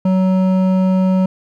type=tone with hard clipping; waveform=sine; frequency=187.2 Hz; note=F#3; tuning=20 cents sharp; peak=-13 dBFS; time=0.05-1.26 s; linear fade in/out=5 ms; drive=10 dB; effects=none